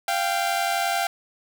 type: tone pair together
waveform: sawtooth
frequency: 692.5 / 784 Hz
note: F5 / G5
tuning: -15 / 0 cents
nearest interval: major second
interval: 215 cents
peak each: -21 dBFS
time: 0.08-1.07 s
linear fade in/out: 2 ms
effects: none